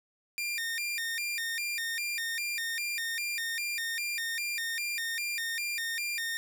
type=tone with vibrato; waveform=sawtooth; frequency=2093 Hz; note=C7; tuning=in tune; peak=-28 dBFS; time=0.38-6.37 s; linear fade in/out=0 ms; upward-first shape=square; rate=2.5 Hz; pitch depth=230 cents each way; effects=none